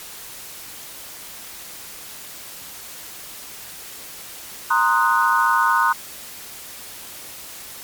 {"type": "chord", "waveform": "sine", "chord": "C half-diminished seventh", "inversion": "third", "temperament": "equal", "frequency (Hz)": [932.3, 1046.5, 1244.5, 1480], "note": ["Bb5", "C6", "Eb6", "Gb6"], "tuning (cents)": [0, 0, 0, 0], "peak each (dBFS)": -20, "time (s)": [4.7, 5.93], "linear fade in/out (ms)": 10, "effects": ["white hiss -37 dBFS RMS until 7.83 s", "MP3 96 kbps"]}